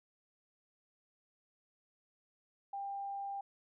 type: tone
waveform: sine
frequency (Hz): 795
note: G5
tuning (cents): +24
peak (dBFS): -38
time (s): 2.73-3.41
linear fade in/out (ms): 5
effects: none